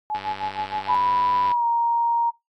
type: tone with tremolo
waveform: sine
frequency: 851 Hz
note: G#5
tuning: 42 cents sharp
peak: -22 dBFS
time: 0.1-0.95 s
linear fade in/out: 0 ms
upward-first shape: sine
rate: 6.4 Hz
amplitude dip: 95%
type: click train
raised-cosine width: 0.3 ms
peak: -18 dBFS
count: 135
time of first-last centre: 0.15-1.516 s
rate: 98.1 Hz
type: tone with pitch glide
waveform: sine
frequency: 987.8 to 935.6 Hz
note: B5 to A#5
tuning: 0 to +6 cents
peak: -18 dBFS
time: 0.88-2.31 s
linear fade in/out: 20 ms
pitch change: -94 cents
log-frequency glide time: 1.46-1.65 s
effects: noise-tail reverb RT60 0.2 s tail -23 dB re dry + AAC 48 kbps